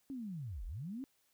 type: linear two-way sweep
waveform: sine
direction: down then up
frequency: 281.1 to 34.65 to 281.1 Hz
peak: -40 dBFS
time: 0.1-1.04 s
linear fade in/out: 0 ms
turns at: 0.65 s
effects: white hiss -75 dBFS RMS until 1.33 s